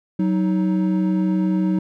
triangle tone pair together, 186.65 / 313.9 Hz, F#3 / D#4, +15 / +15 cents, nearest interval major sixth, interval 900 cents, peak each -16 / -20 dBFS, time 0.19-1.79 s, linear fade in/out 5 ms, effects none

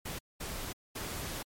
pink noise bursts at uneven times, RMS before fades -39 dBFS, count 3, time 0.05-0.19 / 0.4-0.73 / 0.95-1.43 s, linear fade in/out 10 ms, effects MP3 64 kbps

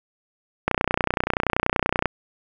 click train, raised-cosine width 0.5 ms, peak -4 dBFS, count 43, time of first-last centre 0.68-2.057 s, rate 30.5 Hz, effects none

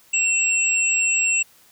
sine tone pair together, 2704 / 7648 Hz, E7 / A#8, +43 / +43 cents, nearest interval octave + tritone, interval 1800 cents, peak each -19 / -21 dBFS, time 0.13-1.43 s, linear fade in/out 10 ms, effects white hiss -54 dBFS RMS until 1.71 s

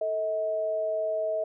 sine tone pair together, 441.4 / 638 Hz, A4 / D#5, +5 / +43 cents, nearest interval tritone, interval 638 cents, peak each -35 / -26 dBFS, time 0.01-1.44 s, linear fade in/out 5 ms, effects none

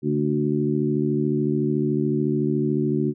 harmonic tone with a mistuned harmonic, 73.8 Hz, D2, 9 cents sharp, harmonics 2 / 3 / 4 / 5, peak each -25 / -25 / -25 / -25 dBFS, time 0.02-3.14 s, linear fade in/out 50 ms, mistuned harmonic 2, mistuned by -48 cents, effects none

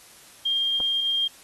sine tone, 3207 Hz, G7, 39 cents sharp, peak -21 dBFS, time 0.45-1.28 s, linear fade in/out 10 ms
clicks, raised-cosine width 1 ms, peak -25 / -28 dBFS, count 2, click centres 0.802 / 0.806 s
effects white hiss -50 dBFS RMS until 1.43 s + AAC 32 kbps

